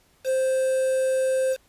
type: tone with quantisation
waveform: triangle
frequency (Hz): 523.3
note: C5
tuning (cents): 0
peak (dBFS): -18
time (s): 0.24-1.57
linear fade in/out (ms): 50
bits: 6
effects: pink hiss -61 dBFS RMS until 1.68 s + resampled to 32000 Hz